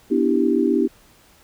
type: chord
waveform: sine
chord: E minor seventh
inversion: second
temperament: equal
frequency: 246.9 / 293.7 / 329.6 / 392 Hz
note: B3 / D4 / E4 / G4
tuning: 0 / 0 / 0 / 0 cents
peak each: -21 dBFS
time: 0.1-0.88 s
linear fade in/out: 20 ms
effects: pink hiss -53 dBFS RMS until 1.43 s